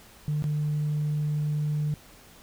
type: tone with dropouts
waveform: sine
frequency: 150 Hz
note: D3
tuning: 37 cents sharp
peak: -23 dBFS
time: 0.28-1.94 s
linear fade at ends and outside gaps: 0 ms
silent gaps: 0.423-0.441 s
effects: tanh soft clip ceiling -21 dBFS + pink hiss -52 dBFS RMS until 2.42 s